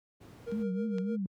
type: noise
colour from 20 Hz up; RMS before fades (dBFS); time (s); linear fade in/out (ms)
brown; -47; 0.2-0.64; 20
type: tone with tremolo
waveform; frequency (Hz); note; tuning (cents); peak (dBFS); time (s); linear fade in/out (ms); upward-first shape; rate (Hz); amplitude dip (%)
triangle; 468.9; A#4; +10; -32; 0.46-1.17; 20; sine; 6.4; 70
type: clicks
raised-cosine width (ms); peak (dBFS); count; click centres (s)
0.2; -37 / -29; 2; 0.516 / 0.984
type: tone with vibrato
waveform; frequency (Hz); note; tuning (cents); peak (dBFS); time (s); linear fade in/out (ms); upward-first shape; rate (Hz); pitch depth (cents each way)
sine; 201.4; G3; +47; -30; 0.52-1.26; 2; triangle; 3.7; 180
effects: high-pass 100 Hz 12 dB/octave